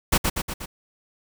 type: noise with echo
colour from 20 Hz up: pink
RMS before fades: -18 dBFS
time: 0.12-0.18 s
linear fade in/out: 10 ms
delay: 120 ms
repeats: 4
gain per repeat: -4 dB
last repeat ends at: 0.66 s
effects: none